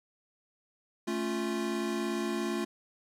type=chord; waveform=square; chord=A augmented; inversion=none; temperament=equal; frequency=220 / 277.2 / 349.2 Hz; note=A3 / C#4 / E#4; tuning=0 / 0 / 0 cents; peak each=-35 / -39 / -34 dBFS; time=1.07-2.65 s; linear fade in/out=10 ms; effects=low-pass 11000 Hz 12 dB/octave + 11-bit